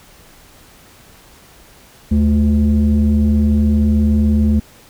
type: tone pair together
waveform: sine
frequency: 76.4 / 215.8 Hz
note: D#2 / A3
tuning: -31 / -33 cents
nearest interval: octave + tritone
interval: 1798 cents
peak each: -11 dBFS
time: 2.11-4.6 s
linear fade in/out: 10 ms
effects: tanh soft clip ceiling -7 dBFS + pink hiss -45 dBFS RMS until 4.89 s